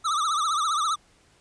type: tone with vibrato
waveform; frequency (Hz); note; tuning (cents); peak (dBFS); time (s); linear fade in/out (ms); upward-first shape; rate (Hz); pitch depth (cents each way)
square; 1244.5; D#6; 0; -23; 0.04-0.96; 20; triangle; 15; 150
effects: pink hiss -60 dBFS RMS until 1.4 s + resampled to 22050 Hz